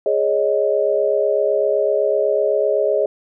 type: chord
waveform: sine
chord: Ab suspended fourth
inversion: none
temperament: equal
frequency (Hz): 415.3 / 554.4 / 622.3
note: Ab4 / Db5 / Eb5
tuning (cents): 0 / 0 / 0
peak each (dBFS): -19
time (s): 0.06-3.06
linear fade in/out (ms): 2
effects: none